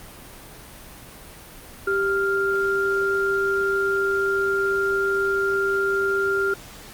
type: tone pair together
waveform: sine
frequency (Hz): 392 / 1396.9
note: G4 / F6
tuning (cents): 0 / 0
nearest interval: octave + minor seventh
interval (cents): 2200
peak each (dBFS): -22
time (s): 1.87-6.54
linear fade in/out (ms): 5
effects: pink hiss -42 dBFS RMS until 6.93 s + Opus 32 kbps